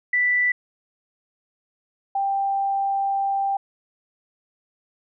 sine tone pair in turn, 1975.5 / 788.1 Hz, B6 / G5, 0 / +9 cents, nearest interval octave + major third, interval 1591 cents, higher first, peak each -17 / -20 dBFS, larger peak first, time 0.13-0.52 / 2.15-3.57 s, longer second, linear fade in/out 5 ms, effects none

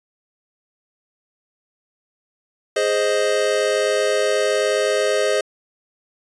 square chord, Ab major, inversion none, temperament equal, 415.3 / 523.3 / 622.3 Hz, Ab4 / C5 / Eb5, 0 / 0 / 0 cents, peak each -22 dBFS, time 2.76-5.41 s, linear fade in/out 5 ms, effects resampled to 22050 Hz

